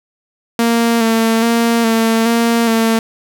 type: tone with vibrato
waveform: sawtooth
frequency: 228.9 Hz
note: A#3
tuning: 31 cents flat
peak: -7 dBFS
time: 0.59-2.99 s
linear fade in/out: 2 ms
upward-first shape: square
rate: 1.2 Hz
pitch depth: 25 cents each way
effects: none